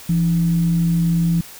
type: tone with frequency modulation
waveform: sine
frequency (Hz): 168.7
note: E3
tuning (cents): +40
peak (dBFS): -14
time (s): 0.09-1.41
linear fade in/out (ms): 5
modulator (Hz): 132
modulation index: 0.25
effects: white hiss -39 dBFS RMS until 1.59 s